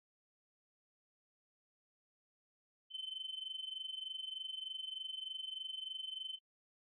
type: tone with amplitude modulation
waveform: sine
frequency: 3068 Hz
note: G7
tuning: 38 cents flat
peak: -37 dBFS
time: 2.9-6.39 s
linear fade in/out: 50 ms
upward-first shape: sine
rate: 23.3 Hz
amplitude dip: 85%
effects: noise-tail reverb RT60 0.1 s tail -25 dB re dry + tanh soft clip ceiling -36 dBFS